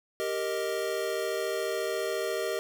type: chord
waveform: square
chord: Eb major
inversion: first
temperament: equal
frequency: 392 / 466.2 / 622.3 Hz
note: G4 / Bb4 / Eb5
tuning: 0 / 0 / 0 cents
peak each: -34 / -34 / -34 dBFS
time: 0.2-2.59 s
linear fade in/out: 0 ms
effects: none